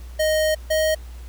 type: tone pair in turn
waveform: square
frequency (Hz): 622.3 / 626.6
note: D#5 / D#5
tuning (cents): 0 / +12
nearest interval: unison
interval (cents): 12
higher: second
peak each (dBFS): -18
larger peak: neither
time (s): 0.19-0.55 / 0.7-0.95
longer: first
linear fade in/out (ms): 10
effects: added 60 Hz sine -34 dBFS peak until 1.28 s + pink hiss -50 dBFS RMS until 1.28 s